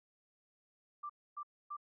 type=tone bursts; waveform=sine; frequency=1179 Hz; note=D6; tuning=6 cents sharp; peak=-40 dBFS; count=3; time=1.03-1.768 s; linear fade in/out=10 ms; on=66 ms; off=270 ms; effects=none